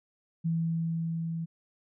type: tone with level ramp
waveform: sine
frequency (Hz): 164.81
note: E3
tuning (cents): 0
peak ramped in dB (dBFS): -25 to -31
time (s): 0.44-1.46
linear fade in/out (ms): 20
effects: none